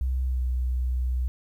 sine tone with pitch glide, 64.3 to 62.58 Hz, C2 to B1, -30 to +24 cents, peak -23 dBFS, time 0.01-1.28 s, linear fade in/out 0 ms, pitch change -46 cents, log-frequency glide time 0.26-0.41 s, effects 10-bit

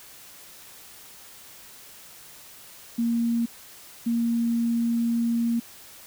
sine tone bursts at uneven times, 233.1 Hz, A#3, in tune, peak -21 dBFS, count 2, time 2.98-3.46 / 4.06-5.6 s, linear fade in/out 10 ms, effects white hiss -47 dBFS RMS until 6.06 s

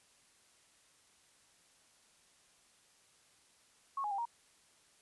sine tone with pitch steps, 1097 / 833 / 794 / 938 Hz, C#6 / G#5 / G5 / A#5, -18 / +5 / +22 / +11 cents, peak -34 dBFS, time 3.97-4.254 s, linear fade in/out 5 ms, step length 71 ms, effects white hiss -67 dBFS RMS until 5.01 s + resampled to 24000 Hz

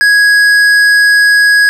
triangle tone with tanh clipping, 1661.2 Hz, G#6, in tune, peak -6 dBFS, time 0.01-1.69 s, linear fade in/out 0 ms, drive 15 dB, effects none

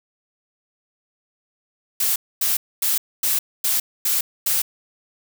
blue noise bursts, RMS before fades -20 dBFS, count 7, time 2-4.62 s, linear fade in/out 5 ms, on 160 ms, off 250 ms, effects none

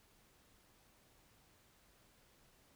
silence, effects pink hiss -69 dBFS RMS until 2.75 s

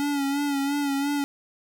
square tone with vibrato, 282.2 Hz, C#4, 31 cents sharp, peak -24 dBFS, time 0-1.24 s, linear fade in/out 0 ms, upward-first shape sine, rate 2.9 Hz, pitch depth 43 cents each way, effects none

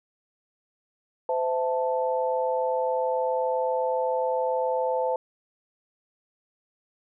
sine chord, A minor, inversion first, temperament equal with one note detuned, 511.9 / 659.3 / 880 Hz, C5 / E5 / A5, -38 / 0 / 0 cents, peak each -25 / -31 / -28 dBFS, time 1.29-5.16 s, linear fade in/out 2 ms, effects none

